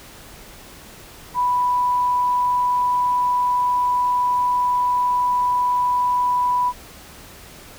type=tone; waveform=sine; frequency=987.8 Hz; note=B5; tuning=in tune; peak=-16 dBFS; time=1.34-6.73 s; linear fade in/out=50 ms; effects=pink hiss -42 dBFS RMS until 7.78 s

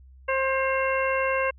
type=harmonic tone with a mistuned harmonic; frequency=531 Hz; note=C5; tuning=25 cents sharp; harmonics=1 / 2 / 3 / 4 / 5; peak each=-25 / -28 / -30 / -31 / -32 dBFS; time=0.28-1.51 s; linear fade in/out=10 ms; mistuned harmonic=5; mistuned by=+47 cents; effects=added 65 Hz sine -47 dBFS peak until 1.58 s

